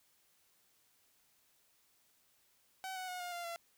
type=tone with pitch steps; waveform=sawtooth; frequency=759 / 742.5 / 726.4 / 710.6 / 695.2 / 680.1 Hz; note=F#5 / F#5 / F#5 / F5 / F5 / F5; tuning=+44 / +6 / -32 / +30 / -8 / -46 cents; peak=-37 dBFS; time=2.84-3.56 s; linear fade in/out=0 ms; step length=120 ms; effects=white hiss -72 dBFS RMS until 3.77 s